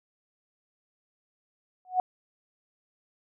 sine tone with exponential growth, 737 Hz, F#5, 7 cents flat, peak -17 dBFS, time 1.85-2 s, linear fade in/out 1 ms, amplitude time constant 31 ms, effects none

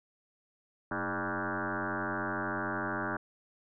sine tone with frequency modulation, 880 Hz, A5, in tune, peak -31 dBFS, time 0.91-3.17 s, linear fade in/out 5 ms, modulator 93.2 Hz, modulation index 7.9, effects none

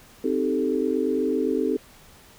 sine chord, A half-diminished seventh, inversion first, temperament equal, 261.6 / 311.1 / 392 / 440 Hz, C4 / Eb4 / G4 / A4, 0 / 0 / 0 / 0 cents, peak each -26 / -27 / -27 / -26 dBFS, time 0.24-1.77 s, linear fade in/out 5 ms, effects pink hiss -51 dBFS RMS until 2.38 s

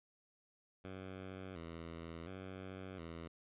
10% pulse tone with vibrato, 88.5 Hz, F2, 23 cents sharp, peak -38 dBFS, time 0.84-3.28 s, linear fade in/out 10 ms, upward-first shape square, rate 0.7 Hz, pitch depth 110 cents each way, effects resampled to 8000 Hz

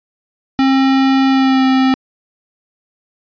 square tone with pitch glide, 267.6 to 262.5 Hz, C4 to C4, +39 to +6 cents, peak -10 dBFS, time 0.59-1.94 s, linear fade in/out 0 ms, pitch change -33 cents, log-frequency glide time 1.29-1.65 s, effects resampled to 11025 Hz

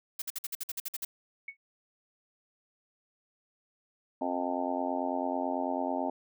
blue noise bursts, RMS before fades -35 dBFS, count 11, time 0.19-1.05 s, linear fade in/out 5 ms, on 30 ms, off 53 ms
sine tone with exponential decay, 2217 Hz, C#7, in tune, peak -34 dBFS, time 1.48-1.57 s, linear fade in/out 5 ms, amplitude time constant 18 ms
harmonic tone, 89.1 Hz, F2, 35 cents sharp, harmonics 3 / 4 / 5 / 6 / 7 / 8 / 9 / 10, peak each -34 / -41 / -44 / -44 / -35 / -39 / -37 / -38 dBFS, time 4.21-6.1 s, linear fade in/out 5 ms
effects none

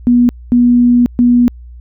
sine tone bursts at uneven times, 242.7 Hz, B3, 30 cents flat, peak -5 dBFS, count 3, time 0.07-0.29 / 0.52-1.06 / 1.19-1.48 s, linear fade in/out 0 ms, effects added 60 Hz sine -30 dBFS peak until 1.8 s

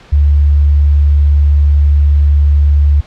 sine tone, 72.6 Hz, D2, 19 cents flat, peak -5 dBFS, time 0.12-3.01 s, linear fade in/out 10 ms, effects pink hiss -40 dBFS RMS until 3.06 s + low-pass 4000 Hz 12 dB/octave

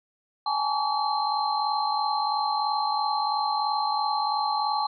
sine tone cluster, 808 / 851 / 909 / 1140 / 4133 Hz, G#5 / G#5 / A#5 / C#6 / C8, -48 / +42 / -44 / +48 / -22 cents, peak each -32 / -26 / -35 / -29 / -33 dBFS, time 0.46-4.87 s, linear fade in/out 5 ms, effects none

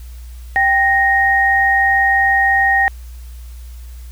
sine tone pair together, 784 / 1863 Hz, G5 / A#6, 0 / -2 cents, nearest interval octave + minor third, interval 1498 cents, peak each -15 / -12 dBFS, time 0.56-2.88 s, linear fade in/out 0 ms, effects added 60 Hz sine -30 dBFS peak until 4.11 s + white hiss -48 dBFS RMS until 4.11 s

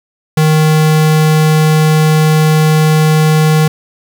square tone, 155.56 Hz, D#3, in tune, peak -7 dBFS, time 0.37-3.68 s, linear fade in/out 5 ms, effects 7-bit

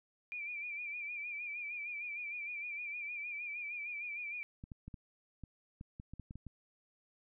sine tone with vibrato, 2381 Hz, D7, 23 cents sharp, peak -39 dBFS, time 0.32-4.43 s, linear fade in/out 0 ms, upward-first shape sine, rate 6.5 Hz, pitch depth 61 cents each way
clicks, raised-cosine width 5 ms, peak -34 dBFS, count 12, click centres 4.639 / 4.718 / 4.88 / 4.942 / 5.437 / 5.811 / 5.999 / 6.136 / 6.197 / 6.309 / 6.356 / 6.467 s
effects none

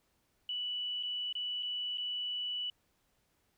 sine tone with dropouts, 2960 Hz, F#7, in tune, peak -34 dBFS, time 0.49-2.7 s, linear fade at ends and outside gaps 2 ms, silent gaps 1.028-1.033 / 1.327-1.352 / 1.626-1.63 / 1.974-1.981 s, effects pink hiss -75 dBFS RMS until 3.57 s

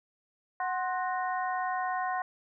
harmonic tone with a mistuned harmonic, 370 Hz, F#4, in tune, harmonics 2 / 3 / 4 / 5, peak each -31 / -34 / -39 / -39 dBFS, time 0.6-2.22 s, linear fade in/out 2 ms, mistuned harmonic 3, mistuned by -85 cents, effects none

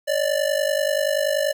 square ring-modulated tone, 587.3 Hz, D5, in tune, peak -17 dBFS, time 0.07-1.53 s, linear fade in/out 20 ms, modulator 25.2 Hz, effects 9-bit

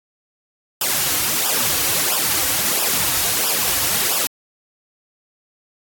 white noise with flanger, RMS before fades -19 dBFS, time 0.81-4.27 s, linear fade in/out 2 ms, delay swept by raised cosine 0.47 to 5.07 ms, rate 1.5 Hz, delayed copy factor -0.85, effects AAC 64 kbps

